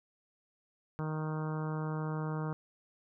harmonic tone, 155.56 Hz, D#3, in tune, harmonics 1 / 2 / 3 / 4 / 5 / 6 / 7 / 8 / 9 / 10, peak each -34 / -43 / -43 / -49 / -49 / -47 / -48 / -49 / -51 / -56 dBFS, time 0.99-2.53 s, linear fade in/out 0 ms, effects none

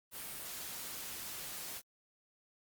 white noise, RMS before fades -44 dBFS, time 0.11-1.82 s, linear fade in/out 50 ms, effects Opus 32 kbps

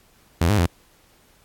sawtooth tone with pitch steps, 84.3 / 104.8 / 86.3 Hz, E2 / G#2 / F2, +39 / +16 / -20 cents, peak -12 dBFS, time 0.41-0.665 s, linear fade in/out 5 ms, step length 85 ms, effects pink hiss -57 dBFS RMS until 1.44 s + AAC 64 kbps

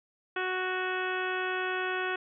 harmonic tone, 370 Hz, F#4, in tune, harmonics 1 / 2 / 3 / 4 / 5 / 6 / 7 / 8 / 9, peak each -34 / -38 / -38 / -34 / -38 / -47 / -39 / -48 / -46 dBFS, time 0.36-2.16 s, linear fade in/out 5 ms, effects none

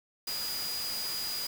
sine tone in noise, 4900 Hz, D#8, 27 cents flat, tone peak -34 dBFS, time 0.27-1.47 s, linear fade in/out 5 ms, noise white, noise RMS -38 dBFS, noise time 0.27-1.47 s, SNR +1 dB, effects none

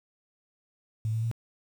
sine tone with pitch steps, 110 / 112.38 / 114.8 Hz, A2 / A2 / A#2, 0 / +37 / -26 cents, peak -26 dBFS, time 1.05-1.314 s, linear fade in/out 0 ms, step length 88 ms, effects 9-bit

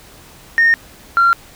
sine tone pair in turn, 1838 / 1376.9 Hz, A#6 / F6, -25 / -25 cents, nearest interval perfect fourth, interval 500 cents, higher first, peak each -7 dBFS, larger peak neither, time 0.58-0.74 / 1.17-1.33 s, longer neither, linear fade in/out 0 ms, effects tanh soft clip ceiling -5 dBFS + pink hiss -42 dBFS RMS until 1.55 s

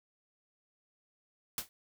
white noise with exponential decay, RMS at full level -31 dBFS, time 1.58-1.69 s, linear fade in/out 1 ms, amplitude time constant 23 ms, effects none

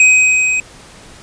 square tone with level ramp, 2519 Hz, D#7, 21 cents sharp, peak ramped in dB -5 to -14 dBFS, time 0-0.6 s, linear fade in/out 2 ms, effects pink hiss -39 dBFS RMS until 1.22 s + resampled to 22050 Hz

